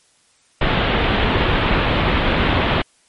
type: low-pass noise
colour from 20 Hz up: pink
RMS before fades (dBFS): -17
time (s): 0.61-2.82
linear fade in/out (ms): 5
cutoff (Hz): 3600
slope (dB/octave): 48
effects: white hiss -57 dBFS RMS until 3.08 s + MP3 48 kbps